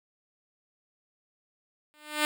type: tone with exponential growth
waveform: 5% pulse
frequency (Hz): 301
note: D4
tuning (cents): +43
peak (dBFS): -10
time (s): 1.94-2.25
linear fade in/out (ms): 0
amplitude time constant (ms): 67
effects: none